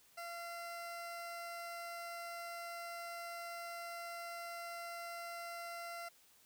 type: tone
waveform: 20% pulse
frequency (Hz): 685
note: F5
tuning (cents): -34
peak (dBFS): -39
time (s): 0.17-6.09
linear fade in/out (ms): 10
effects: white hiss -67 dBFS RMS until 6.45 s